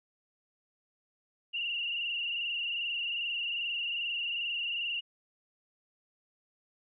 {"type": "tone with frequency modulation", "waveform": "sine", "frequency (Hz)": 2811, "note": "F7", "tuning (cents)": 11, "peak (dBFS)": -31, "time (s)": [1.53, 5.01], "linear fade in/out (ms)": 20, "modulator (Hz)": 22.5, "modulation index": 4, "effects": []}